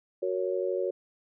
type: chord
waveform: sine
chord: F# major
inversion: none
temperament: just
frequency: 370 / 462.5 / 555 Hz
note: F#4 / A#4 / C#5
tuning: 0 / -14 / +2 cents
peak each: -30 / -33 / -31 dBFS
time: 0.22-0.91 s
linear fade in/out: 10 ms
effects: none